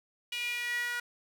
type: tone with high-pass filter sweep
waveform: sawtooth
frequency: 482.2 Hz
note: B4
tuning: 41 cents flat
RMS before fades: -34 dBFS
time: 0.32-1 s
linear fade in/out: 5 ms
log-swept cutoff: 2700 to 1600 Hz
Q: 7
effects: none